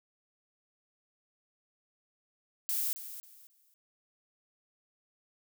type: noise with echo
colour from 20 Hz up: violet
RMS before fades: -32 dBFS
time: 2.69-2.93 s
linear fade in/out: 0 ms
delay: 270 ms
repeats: 3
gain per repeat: -12 dB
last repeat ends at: 3.74 s
effects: none